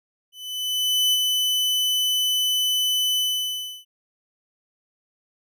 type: tone with ADSR envelope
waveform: 40% pulse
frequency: 3000 Hz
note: F#7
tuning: 23 cents sharp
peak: -16 dBFS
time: 0.32-3.85 s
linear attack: 810 ms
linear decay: 34 ms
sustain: -3 dB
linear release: 670 ms
effects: none